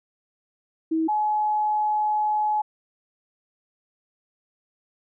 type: tone pair in turn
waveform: sine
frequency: 321.5 / 848.4 Hz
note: E4 / G#5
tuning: -43 / +37 cents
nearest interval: octave + perfect fourth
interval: 1680 cents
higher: second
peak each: -20 dBFS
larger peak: neither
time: 0.91-1.08 / 1.08-2.62 s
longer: second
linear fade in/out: 10 ms
effects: none